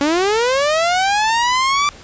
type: linear sweep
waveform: sawtooth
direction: up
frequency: 276.3 to 1178 Hz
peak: -10 dBFS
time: 0.01-1.89 s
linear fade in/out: 0 ms
effects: pink hiss -40 dBFS RMS until 2.03 s + resampled to 16000 Hz